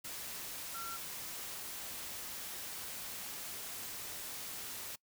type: tone in noise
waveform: sine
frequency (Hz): 1362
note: F6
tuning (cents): -44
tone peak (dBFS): -42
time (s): 0.74-0.97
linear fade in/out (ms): 10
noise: white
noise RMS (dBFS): -44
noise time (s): 0.04-4.96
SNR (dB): -1
effects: noise-tail reverb RT60 0.1 s tail -23 dB re dry